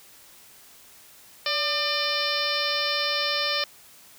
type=harmonic tone with a mistuned harmonic; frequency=599 Hz; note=D5; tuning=34 cents sharp; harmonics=1 / 2 / 3 / 4 / 5 / 6 / 7 / 8 / 9; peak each=-32 / -32 / -32 / -32 / -32 / -32 / -32 / -32 / -32 dBFS; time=1.46-3.64 s; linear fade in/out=2 ms; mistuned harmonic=1; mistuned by=-67 cents; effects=white hiss -51 dBFS RMS until 4.18 s